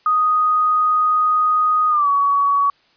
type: tone with pitch glide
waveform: sine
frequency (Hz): 1244.5 to 1128.1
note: D#6 to C#6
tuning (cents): 0 to +30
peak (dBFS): -13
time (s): 0.06-2.7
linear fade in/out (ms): 2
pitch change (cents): -170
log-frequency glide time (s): 1.89-2.09
effects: white hiss -57 dBFS RMS until 2.96 s + resampled to 11025 Hz